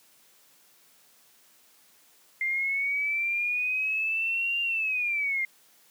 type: linear two-way sweep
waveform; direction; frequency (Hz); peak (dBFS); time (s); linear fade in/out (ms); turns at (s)
sine; up then down; 2093 to 2794 to 2093; -25; 2.41-5.45; 2; 4.61
effects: white hiss -60 dBFS RMS until 5.9 s + high-pass 150 Hz 12 dB/octave